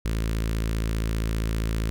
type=tone with notch filter; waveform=sawtooth; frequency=55.1 Hz; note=A1; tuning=3 cents sharp; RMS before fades=-26 dBFS; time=0.05-1.9 s; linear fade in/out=0 ms; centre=780 Hz; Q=1.1; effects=none